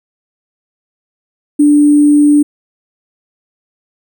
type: tone with sample-and-hold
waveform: sine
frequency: 293.7 Hz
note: D4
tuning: in tune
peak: -4 dBFS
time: 1.59-2.43 s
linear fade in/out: 10 ms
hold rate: 8820 Hz
effects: none